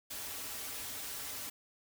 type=noise with comb filter; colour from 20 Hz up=white; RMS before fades=-42 dBFS; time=0.1-1.5 s; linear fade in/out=10 ms; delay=5.6 ms; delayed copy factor=-0.6; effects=none